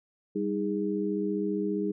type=tone cluster; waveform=sine; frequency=197.8 / 314.6 / 409.7 Hz; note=G3 / D#4 / G#4; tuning=+16 / +19 / -24 cents; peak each=-31 dBFS; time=0.35-1.92 s; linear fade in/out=10 ms; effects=none